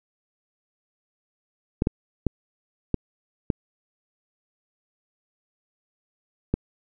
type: clicks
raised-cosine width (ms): 3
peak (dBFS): -8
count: 6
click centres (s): 1.821 / 1.871 / 2.267 / 2.943 / 3.502 / 6.54
effects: none